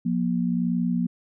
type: tone pair together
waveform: sine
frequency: 177.21 / 238.6 Hz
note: F3 / A#3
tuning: +26 / +41 cents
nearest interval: perfect fourth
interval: 515 cents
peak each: -24 / -24 dBFS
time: 0.05-1.07 s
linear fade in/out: 10 ms
effects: none